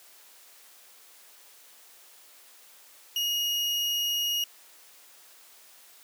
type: tone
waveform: 35% pulse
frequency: 2874 Hz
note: F7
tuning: 49 cents sharp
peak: -24 dBFS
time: 3.16-4.44 s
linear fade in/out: 2 ms
effects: white hiss -54 dBFS RMS until 6.03 s + high-pass 400 Hz 12 dB/octave